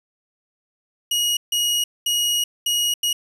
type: tone bursts at uneven times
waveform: sawtooth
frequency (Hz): 2892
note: F#7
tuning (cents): -40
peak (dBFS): -15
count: 5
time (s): 1.11-1.37 / 1.52-1.84 / 2.06-2.44 / 2.66-2.94 / 3.03-3.13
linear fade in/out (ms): 5
effects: resampled to 32000 Hz + 9-bit